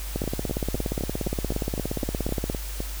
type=two click trains; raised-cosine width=2 ms; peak=-16 / -13 dBFS; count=11 / 41; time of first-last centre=0.24-2.804 / 0.16-2.499 s; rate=3.9 / 17.1 Hz; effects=added 50 Hz sine -31 dBFS peak until 3 s + white hiss -39 dBFS RMS until 3 s